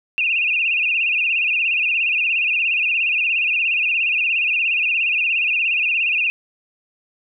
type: tone with vibrato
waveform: sine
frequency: 2598 Hz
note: E7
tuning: 26 cents flat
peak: -16 dBFS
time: 0.18-6.3 s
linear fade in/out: 0 ms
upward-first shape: sine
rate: 17 Hz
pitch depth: 120 cents each way
effects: none